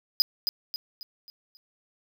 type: tone with echo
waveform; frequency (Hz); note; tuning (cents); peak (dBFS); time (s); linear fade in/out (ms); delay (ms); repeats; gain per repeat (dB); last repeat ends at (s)
square; 4978; D#8; 0; -17; 0.2-0.22; 0; 270; 5; -7; 1.57
effects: none